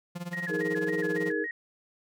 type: tone with tremolo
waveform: 45% pulse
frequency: 174.61 Hz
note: F3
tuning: in tune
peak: -32 dBFS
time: 0.15-1.32 s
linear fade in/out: 10 ms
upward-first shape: sine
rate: 18 Hz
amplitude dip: 85%
type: tone with vibrato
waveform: sine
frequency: 1785 Hz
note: A6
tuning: 24 cents sharp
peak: -32 dBFS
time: 0.33-1.51 s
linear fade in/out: 2 ms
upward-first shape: square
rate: 3.6 Hz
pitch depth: 91 cents each way
type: chord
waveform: sine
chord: D# suspended fourth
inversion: none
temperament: equal with one note detuned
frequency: 316.2 / 415.3 / 466.2 Hz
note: D#4 / G#4 / A#4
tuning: +28 / 0 / 0 cents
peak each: -32 dBFS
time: 0.48-1.47 s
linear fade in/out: 50 ms
effects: none